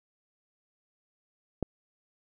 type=click; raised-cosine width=2 ms; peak=-15 dBFS; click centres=1.627 s; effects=none